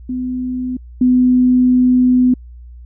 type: tone pair in turn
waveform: sine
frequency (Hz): 252.9 / 251.3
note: B3 / B3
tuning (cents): +41 / +30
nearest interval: unison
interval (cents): 11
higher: first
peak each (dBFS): -18 / -8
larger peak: second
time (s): 0.09-0.77 / 1.01-2.34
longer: second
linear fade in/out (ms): 5
effects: added 60 Hz sine -33 dBFS peak until 2.85 s